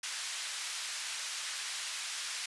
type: band-pass noise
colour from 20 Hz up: white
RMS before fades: -39 dBFS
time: 0.03-2.46 s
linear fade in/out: 5 ms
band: 1400 to 6900 Hz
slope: 12 dB/octave
effects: resampled to 24000 Hz